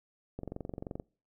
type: click train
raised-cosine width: 2 ms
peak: -25 dBFS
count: 15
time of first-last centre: 0.39-0.999 s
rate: 23 Hz
effects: noise-tail reverb RT60 0.4 s tail -25 dB re dry